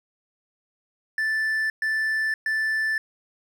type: tone bursts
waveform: triangle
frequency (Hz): 1760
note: A6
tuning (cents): 0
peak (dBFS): -20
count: 3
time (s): 1.18-2.98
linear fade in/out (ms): 2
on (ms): 520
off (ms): 120
effects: none